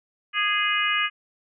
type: harmonic tone with a mistuned harmonic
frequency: 415.3 Hz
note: G#4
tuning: in tune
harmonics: 3 / 4 / 5 / 6 / 7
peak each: -27 / -27 / -27 / -27 / -27 dBFS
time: 0.33-1.1 s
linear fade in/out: 50 ms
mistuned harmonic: 3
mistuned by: -26 cents
effects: none